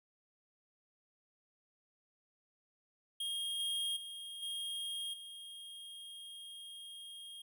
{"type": "tone with level steps", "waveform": "square", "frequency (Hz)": 3244, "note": "G#7", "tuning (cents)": -41, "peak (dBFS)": [-37, -35, -45, -39, -48], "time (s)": [3.2, 7.42], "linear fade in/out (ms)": 5, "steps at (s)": [3.59, 3.96, 4.42, 5.13], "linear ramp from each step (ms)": 10, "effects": []}